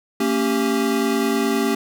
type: chord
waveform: square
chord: G diminished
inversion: first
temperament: equal with one note detuned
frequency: 227.4 / 277.2 / 392 Hz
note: Bb3 / Db4 / G4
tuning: -43 / 0 / 0 cents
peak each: -23 dBFS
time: 0.2-1.75 s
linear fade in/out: 5 ms
effects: none